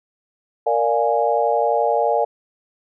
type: chord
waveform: sine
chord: Bb dominant seventh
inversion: none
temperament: equal with one note detuned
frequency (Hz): 464.6 / 587.3 / 698.5 / 830.6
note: Bb4 / D5 / F5 / Ab5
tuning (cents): -6 / 0 / 0 / 0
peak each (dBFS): -21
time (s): 0.66-2.25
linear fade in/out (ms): 10
effects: none